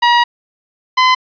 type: tone pair in turn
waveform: sawtooth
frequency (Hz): 956 / 1021.5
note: A#5 / C6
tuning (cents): +43 / -42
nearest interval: minor second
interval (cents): 115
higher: second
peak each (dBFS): -4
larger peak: neither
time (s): 0.02-0.24 / 0.97-1.15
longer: first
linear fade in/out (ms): 10
effects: resampled to 11025 Hz + 7-bit